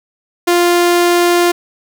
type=tone; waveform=sawtooth; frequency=349.2 Hz; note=F4; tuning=in tune; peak=-5 dBFS; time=0.47-1.52 s; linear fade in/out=10 ms; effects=none